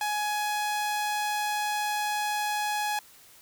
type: tone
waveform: sawtooth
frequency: 838 Hz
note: G#5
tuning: 15 cents sharp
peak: -23 dBFS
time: 0.01-2.99 s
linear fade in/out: 2 ms
effects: white hiss -54 dBFS RMS until 3.41 s